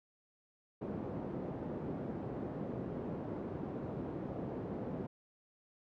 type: band-pass noise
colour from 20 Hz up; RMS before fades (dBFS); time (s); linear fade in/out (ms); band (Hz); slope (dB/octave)
pink; -41; 0.81-5.07; 10; 150 to 490; 12
effects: none